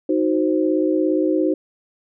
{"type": "chord", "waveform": "sine", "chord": "C diminished", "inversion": "first", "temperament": "equal with one note detuned", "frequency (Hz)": [312.7, 370, 523.3], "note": ["Eb4", "Gb4", "C5"], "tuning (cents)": [9, 0, 0], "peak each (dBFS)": [-18, -21, -23], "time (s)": [0.09, 1.54], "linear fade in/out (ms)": 5, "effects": []}